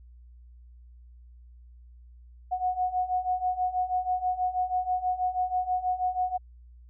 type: beating tone pair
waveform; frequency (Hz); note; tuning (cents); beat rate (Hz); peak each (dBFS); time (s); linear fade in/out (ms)
sine; 729 / 735.2; F#5 / F#5; -26 / -11; 6.2; -30 / -27; 2.51-6.38; 20
effects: added 60 Hz sine -48 dBFS peak until 6.89 s